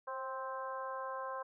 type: harmonic tone with a mistuned harmonic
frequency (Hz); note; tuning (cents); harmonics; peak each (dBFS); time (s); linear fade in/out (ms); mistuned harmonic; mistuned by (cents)
261.6; C4; 0; 2 / 3 / 4 / 5 / 6; -43 / -48 / -41 / -50 / -50; 0.07-1.43; 10; 2; +27
effects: none